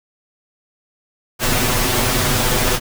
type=noise with comb filter; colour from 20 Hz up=pink; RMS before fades=-17 dBFS; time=1.39-2.8 s; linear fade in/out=50 ms; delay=8 ms; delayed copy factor=+0.9; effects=none